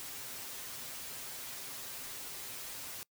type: noise with comb filter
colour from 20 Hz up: white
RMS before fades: -44 dBFS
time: 0-3.03 s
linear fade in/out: 0 ms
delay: 7.6 ms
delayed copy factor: +0.65
effects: noise-tail reverb RT60 0.1 s tail -24 dB re dry